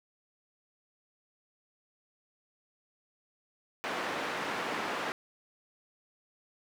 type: band-pass noise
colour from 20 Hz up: white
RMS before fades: -35 dBFS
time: 3.84-5.12 s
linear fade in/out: 0 ms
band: 230 to 1700 Hz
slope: 12 dB/octave
effects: none